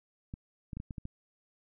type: clicks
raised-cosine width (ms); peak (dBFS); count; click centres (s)
5; -27; 7; 0.339 / 0.732 / 0.77 / 0.801 / 0.908 / 0.982 / 1.054
effects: none